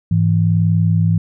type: tone pair together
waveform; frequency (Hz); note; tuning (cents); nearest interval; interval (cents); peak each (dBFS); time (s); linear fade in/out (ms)
sine; 103.83 / 164.82; G#2 / E3; 0 / 0; minor sixth; 800; -14; 0.11-1.18; 5
effects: none